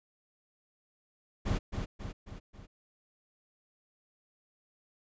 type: noise with echo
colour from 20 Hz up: brown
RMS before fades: -30 dBFS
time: 1.45-1.59 s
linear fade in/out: 20 ms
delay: 270 ms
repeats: 4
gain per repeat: -5 dB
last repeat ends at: 2.67 s
effects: resampled to 16000 Hz